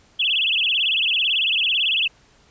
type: tone with vibrato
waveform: sine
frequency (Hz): 2983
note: F#7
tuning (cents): +13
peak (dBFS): -17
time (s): 0.19-2.08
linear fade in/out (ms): 10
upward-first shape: sine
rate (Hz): 18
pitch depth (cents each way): 250
effects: pink hiss -55 dBFS RMS until 2.5 s + resampled to 16000 Hz